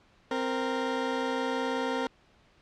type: tone pair together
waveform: 20% pulse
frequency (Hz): 261.6 / 464.2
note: C4 / A#4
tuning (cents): 0 / -7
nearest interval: minor seventh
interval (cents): 993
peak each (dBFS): -26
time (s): 0.31-2.07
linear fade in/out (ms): 2
effects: pink hiss -62 dBFS RMS until 2.61 s + low-pass 4000 Hz 12 dB/octave